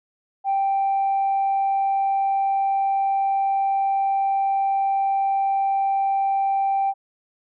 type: tone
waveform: sine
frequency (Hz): 784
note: G5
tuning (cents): 0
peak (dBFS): -17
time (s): 0.44-6.94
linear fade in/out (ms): 50
effects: tanh soft clip ceiling -15 dBFS